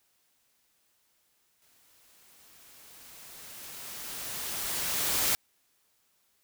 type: noise with exponential growth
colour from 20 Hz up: white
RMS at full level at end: -26 dBFS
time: 1.62-5.35 s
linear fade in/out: 0 ms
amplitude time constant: 810 ms
effects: white hiss -71 dBFS RMS until 6.43 s